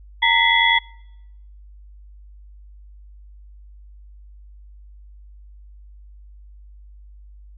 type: tone cluster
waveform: sine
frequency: 922 / 1960 / 2050 / 3366 Hz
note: A#5 / B6 / C7 / G#7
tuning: -19 / -14 / -36 / +23 cents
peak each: -19 dBFS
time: 0.22-0.79 s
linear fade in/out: 10 ms
effects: noise-tail reverb RT60 0.9 s tail -26 dB re dry + added 50 Hz sine -41 dBFS peak until 7.57 s